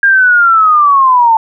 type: linear sweep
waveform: sine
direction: down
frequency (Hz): 1617 to 880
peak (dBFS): -4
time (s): 0.03-1.37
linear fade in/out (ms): 2
effects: none